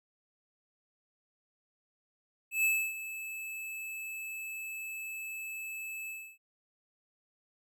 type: tone with ADSR envelope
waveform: square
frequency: 2612 Hz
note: E7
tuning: 17 cents flat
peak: -25 dBFS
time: 2.51-6.38 s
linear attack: 130 ms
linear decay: 290 ms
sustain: -14 dB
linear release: 290 ms
effects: none